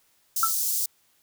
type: high-pass noise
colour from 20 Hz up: white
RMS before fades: -26 dBFS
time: 0.36-0.86 s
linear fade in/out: 5 ms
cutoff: 5100 Hz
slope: 24 dB/octave
type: tone with exponential decay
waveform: sine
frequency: 1322 Hz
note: E6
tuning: 5 cents sharp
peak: -15 dBFS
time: 0.43-0.54 s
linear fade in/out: 2 ms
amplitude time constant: 22 ms
effects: white hiss -65 dBFS RMS until 1.22 s